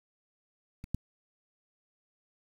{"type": "clicks", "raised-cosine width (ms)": 5, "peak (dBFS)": [-30, -18], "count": 2, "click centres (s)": [0.841, 0.946], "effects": ["8-bit"]}